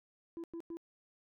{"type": "tone bursts", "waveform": "sine", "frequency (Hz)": 334.8, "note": "E4", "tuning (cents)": 27, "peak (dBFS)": -38, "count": 3, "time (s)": [0.37, 0.77], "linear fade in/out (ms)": 0, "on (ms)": 68, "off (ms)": 98, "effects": ["tanh soft clip ceiling -39 dBFS"]}